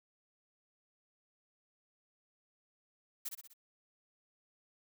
blue noise with echo, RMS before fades -39 dBFS, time 3.25-3.29 s, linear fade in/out 10 ms, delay 62 ms, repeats 4, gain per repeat -5 dB, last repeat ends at 3.538 s, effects none

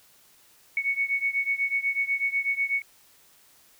sine beating tone pair, 2217 / 2225.1 Hz, C#7 / C#7, 0 / +6 cents, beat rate 8.1 Hz, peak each -26 / -28 dBFS, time 0.77-2.82 s, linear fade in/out 2 ms, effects white hiss -58 dBFS RMS until 3.79 s

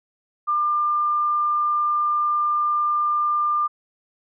sine tone, 1197 Hz, D6, 33 cents sharp, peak -18 dBFS, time 0.47-3.68 s, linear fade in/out 20 ms, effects none

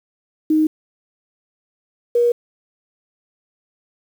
sine tone pair in turn, 311.1 / 477.9 Hz, D#4 / A#4, 0 / +43 cents, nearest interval perfect fifth, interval 743 cents, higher second, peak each -12 dBFS, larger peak neither, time 0.5-0.67 / 2.15-2.32 s, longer neither, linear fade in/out 5 ms, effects 7-bit

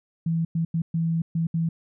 sine tone bursts at uneven times, 164.81 Hz, E3, in tune, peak -21 dBFS, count 6, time 0.26-0.45 / 0.55-0.65 / 0.74-0.82 / 0.94-1.22 / 1.35-1.47 / 1.54-1.69 s, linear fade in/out 5 ms, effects none

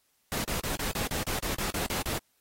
pink noise bursts, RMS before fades -32 dBFS, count 12, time 0.32-2.178 s, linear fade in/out 0 ms, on 120 ms, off 38 ms, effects white hiss -71 dBFS RMS until 2.4 s + AAC 48 kbps

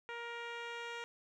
10% pulse tone with low-pass filter sweep, 470.2 Hz, A#4, 15 cents sharp, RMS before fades -44 dBFS, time 0.09-1.04 s, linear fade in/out 0 ms, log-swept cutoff 2500 to 4500 Hz, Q 0.94, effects none

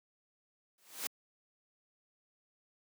white noise with exponential growth, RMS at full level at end -34 dBFS, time 0.78-1.07 s, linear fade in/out 2 ms, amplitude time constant 63 ms, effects high-pass 200 Hz 12 dB/octave

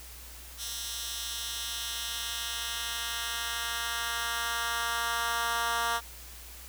10% pulse tone with high-pass filter sweep, 233.1 Hz, A#3, in tune, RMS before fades -33 dBFS, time 0.57-6.01 s, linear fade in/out 50 ms, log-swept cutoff 4500 to 1000 Hz, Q 1.1, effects added 60 Hz sine -48 dBFS peak until 6.68 s + white hiss -48 dBFS RMS until 6.68 s

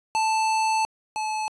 square tone pair in turn, 880 / 863.9 Hz, A5 / A5, 0 / -32 cents, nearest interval unison, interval 32 cents, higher first, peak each -21 / -26 dBFS, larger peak first, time 0.15-0.85 / 1.16-1.48 s, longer first, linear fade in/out 0 ms, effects resampled to 22050 Hz

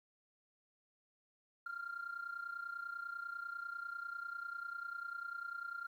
sine tone with amplitude modulation, 1392 Hz, F6, 6 cents flat, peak -37 dBFS, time 1.66-5.87 s, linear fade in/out 5 ms, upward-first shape sine, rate 30.1 Hz, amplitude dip 80%, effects tanh soft clip ceiling -36 dBFS + 12-bit

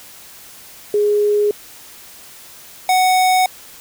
sine / square tone pair in turn, 415.4 / 742.3 Hz, G#4 / F#5, 0 / +5 cents, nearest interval minor seventh, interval 1005 cents, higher second, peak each -12 dBFS, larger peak neither, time 0.94-1.51 / 2.89-3.46 s, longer neither, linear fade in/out 2 ms, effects white hiss -40 dBFS RMS until 3.8 s

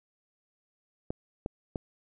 clicks, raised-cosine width 2 ms, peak -19 dBFS, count 3, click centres 1.105 / 1.461 / 1.758 s, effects none

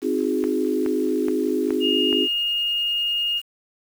sine chord, Ab dominant seventh, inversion first, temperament equal with one note detuned, 261.6 / 311.1 / 361.1 / 415.3 Hz, C4 / Eb4 / Gb4 / Ab4, 0 / 0 / -42 / 0 cents, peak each -25 dBFS, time 0.01-2.28 s, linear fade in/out 50 ms
click train, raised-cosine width 0.5 ms, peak -18 dBFS, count 5, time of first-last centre 0.44-2.128 s, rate 2.37 Hz
sine tone, 2845 Hz, F7, 31 cents sharp, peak -20 dBFS, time 1.8-3.42 s, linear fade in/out 50 ms
effects 7-bit

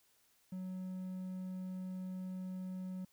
triangle tone, 185.4 Hz, F#3, 4 cents sharp, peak -38 dBFS, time 0.52-3.05 s, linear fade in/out 5 ms, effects white hiss -72 dBFS RMS until 3.12 s

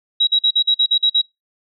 sine tone bursts, 3855 Hz, B7, 43 cents flat, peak -11 dBFS, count 9, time 0.2-1.217 s, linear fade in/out 10 ms, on 73 ms, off 45 ms, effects noise-tail reverb RT60 0.2 s tail -26 dB re dry

